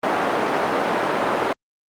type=band-pass noise; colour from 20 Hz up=white; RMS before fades=-21 dBFS; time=0.03-1.53 s; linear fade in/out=5 ms; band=280 to 1000 Hz; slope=12 dB/octave; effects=Opus 32 kbps

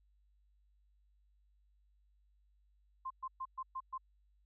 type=tone bursts; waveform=sine; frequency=1048 Hz; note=C6; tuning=2 cents sharp; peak=-38 dBFS; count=6; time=3.05-3.98 s; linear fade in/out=10 ms; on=55 ms; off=120 ms; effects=added 50 Hz sine -68 dBFS peak until 4.45 s

